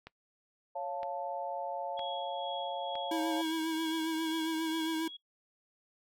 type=click train; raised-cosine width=0.3 ms; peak=-30 dBFS; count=4; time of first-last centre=0.07-2.955 s; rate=1.04 Hz
type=chord; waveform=sine; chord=Db augmented; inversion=none; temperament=equal; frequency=554.4 / 698.5 / 880 Hz; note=Db5 / F5 / A5; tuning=0 / 0 / 0 cents; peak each=-39 dBFS; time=0.75-3.42 s; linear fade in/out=10 ms
type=tone with tremolo; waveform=sine; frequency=3322 Hz; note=G#7; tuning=in tune; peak=-40 dBFS; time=1.97-5.17 s; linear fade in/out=10 ms; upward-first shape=sine; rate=2.2 Hz; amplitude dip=50%
type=tone with vibrato; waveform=square; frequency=321.4 Hz; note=E4; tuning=44 cents flat; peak=-32 dBFS; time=3.11-5.08 s; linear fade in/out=5 ms; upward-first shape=triangle; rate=7.4 Hz; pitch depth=38 cents each way
effects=noise-tail reverb RT60 0.1 s tail -20 dB re dry